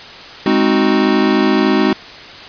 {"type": "chord", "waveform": "square", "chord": "Ab dominant seventh", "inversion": "none", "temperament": "equal", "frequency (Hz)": [207.7, 261.6, 311.1, 370], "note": ["Ab3", "C4", "Eb4", "Gb4"], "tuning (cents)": [0, 0, 0, 0], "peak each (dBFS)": -17, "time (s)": [0.46, 1.93], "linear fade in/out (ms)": 2, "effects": ["white hiss -33 dBFS RMS until 2.48 s", "resampled to 11025 Hz"]}